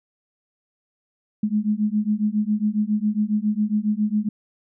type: beating tone pair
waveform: sine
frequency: 207.7 / 215 Hz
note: G#3 / A3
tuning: 0 / -40 cents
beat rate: 7.3 Hz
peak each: -22 dBFS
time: 1.43-4.29 s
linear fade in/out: 5 ms
effects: none